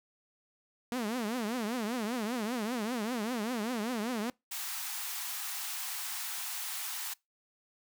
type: tone with vibrato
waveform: sawtooth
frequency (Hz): 230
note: A#3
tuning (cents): -23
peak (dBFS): -28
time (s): 0.92-4.3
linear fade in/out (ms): 0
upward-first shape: triangle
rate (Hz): 5.1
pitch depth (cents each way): 230
type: high-pass noise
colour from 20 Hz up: white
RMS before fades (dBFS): -38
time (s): 4.51-7.14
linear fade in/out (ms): 10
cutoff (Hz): 720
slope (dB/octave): 96
effects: noise-tail reverb RT60 0.2 s tail -24 dB re dry